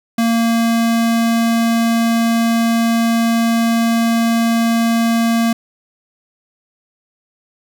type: tone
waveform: square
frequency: 230.1 Hz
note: A#3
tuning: 22 cents flat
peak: -13 dBFS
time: 0.18-5.53 s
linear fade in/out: 5 ms
effects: none